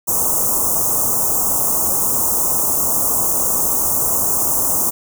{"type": "band-stop noise", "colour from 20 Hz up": "white", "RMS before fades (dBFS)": -17, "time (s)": [0.07, 4.91], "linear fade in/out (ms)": 20, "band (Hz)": [1200, 6300], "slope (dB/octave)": 48, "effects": []}